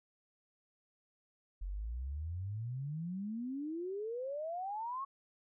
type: exponential sweep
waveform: sine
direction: up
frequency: 43.81 to 1115 Hz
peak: -37 dBFS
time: 1.61-5.05 s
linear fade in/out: 10 ms
effects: none